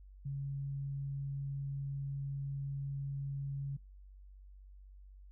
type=tone; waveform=sine; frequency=138.59 Hz; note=C#3; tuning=in tune; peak=-36 dBFS; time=0.25-3.77 s; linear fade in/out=10 ms; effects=noise-tail reverb RT60 0.2 s tail -25 dB re dry + added 48 Hz sine -52 dBFS peak until 5.31 s